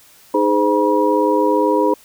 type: tone cluster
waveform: sine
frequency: 308.7 / 416.2 / 514 / 963 Hz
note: D#4 / G#4 / C5 / B5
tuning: -14 / +4 / -31 / -44 cents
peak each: -18 dBFS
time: 0.34-1.94 s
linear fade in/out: 5 ms
effects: white hiss -48 dBFS RMS until 2.04 s